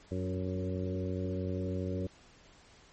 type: harmonic tone with a mistuned harmonic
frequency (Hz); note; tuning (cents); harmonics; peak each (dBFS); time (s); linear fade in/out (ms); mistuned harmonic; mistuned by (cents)
92.5; F#2; 0; 1 / 2 / 3 / 4 / 5 / 6; -35 / -38 / -40 / -41 / -42 / -43; 0.11-2.07; 5; 3; +18
effects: pink hiss -59 dBFS RMS until 2.92 s + MP3 32 kbps